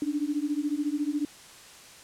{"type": "beating tone pair", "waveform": "sine", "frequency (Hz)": [287.4, 301.4], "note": ["D4", "D4"], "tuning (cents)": [-37, 45], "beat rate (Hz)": 14, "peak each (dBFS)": -29, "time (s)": [0.02, 1.25], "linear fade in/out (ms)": 2, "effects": ["white hiss -49 dBFS RMS until 2.03 s", "low-pass 9000 Hz 12 dB/octave"]}